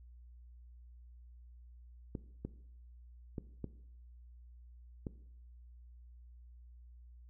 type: clicks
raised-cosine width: 3 ms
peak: -26 dBFS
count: 5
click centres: 2.152 / 2.45 / 3.382 / 3.643 / 5.068 s
effects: noise-tail reverb RT60 0.7 s tail -17 dB re dry + added 60 Hz sine -53 dBFS peak until 7.29 s